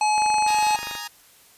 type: harmonic tone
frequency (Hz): 850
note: G#5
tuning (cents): +40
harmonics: 1 / 3 / 5 / 7 / 9 / 10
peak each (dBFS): -18 / -28 / -32 / -35 / -37 / -38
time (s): 0.01-0.76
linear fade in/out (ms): 2
type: click train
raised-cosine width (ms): 0.5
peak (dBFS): -20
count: 20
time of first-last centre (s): 0.18-0.952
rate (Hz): 24.6
type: chord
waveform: 10% pulse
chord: Ab suspended second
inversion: none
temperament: equal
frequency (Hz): 830.6 / 932.3 / 1244.5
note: Ab5 / Bb5 / Eb6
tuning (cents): 0 / 0 / 0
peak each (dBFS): -27 / -25 / -29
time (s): 0.47-1.08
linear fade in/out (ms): 10
effects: white hiss -53 dBFS RMS until 1.57 s + resampled to 32000 Hz